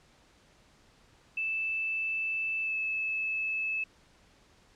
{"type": "tone with pitch glide", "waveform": "sine", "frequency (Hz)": [2637, 2608], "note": ["E7", "E7"], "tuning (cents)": [0, -19], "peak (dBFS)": -29, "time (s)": [1.37, 3.84], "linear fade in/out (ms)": 5, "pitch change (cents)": -19, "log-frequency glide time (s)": [2.62, 2.75], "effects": ["pink hiss -62 dBFS RMS until 4.75 s", "low-pass 7000 Hz 12 dB/octave"]}